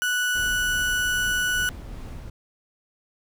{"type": "tone", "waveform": "35% pulse", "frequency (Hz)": 1478, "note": "F#6", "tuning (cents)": -2, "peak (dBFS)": -20, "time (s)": [0.02, 1.69], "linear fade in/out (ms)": 0}
{"type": "noise with tremolo", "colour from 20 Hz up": "brown", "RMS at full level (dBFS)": -35, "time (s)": [0.35, 2.3], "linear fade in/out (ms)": 5, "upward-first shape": "sine", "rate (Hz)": 2.5, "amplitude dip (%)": 25}
{"effects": []}